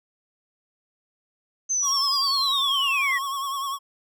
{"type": "linear sweep", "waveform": "sine", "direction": "down", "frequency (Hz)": [6272, 1864.7], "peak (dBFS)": -21, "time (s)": [1.69, 3.19], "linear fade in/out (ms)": 20}
{"type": "tone with vibrato", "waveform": "square", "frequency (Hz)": 1100, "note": "C#6", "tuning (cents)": -14, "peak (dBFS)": -27, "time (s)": [1.82, 3.79], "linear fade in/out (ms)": 50, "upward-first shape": "sine", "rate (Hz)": 10, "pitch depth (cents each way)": 56}
{"effects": []}